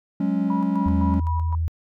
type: chord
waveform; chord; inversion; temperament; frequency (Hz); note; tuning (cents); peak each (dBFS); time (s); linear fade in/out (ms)
triangle; F# suspended second; none; equal; 185 / 207.7 / 277.2; F#3 / G#3 / C#4; 0 / 0 / 0; -22; 0.2-1.2; 5
type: tone with tremolo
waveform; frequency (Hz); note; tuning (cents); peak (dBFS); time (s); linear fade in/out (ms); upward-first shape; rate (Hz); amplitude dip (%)
sine; 974; B5; -24; -27; 0.5-1.55; 2; square; 3.9; 65
type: tone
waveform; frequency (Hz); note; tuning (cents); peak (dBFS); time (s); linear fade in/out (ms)
sine; 81.8; E2; -13; -20; 0.86-1.68; 0
effects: tanh soft clip ceiling -5 dBFS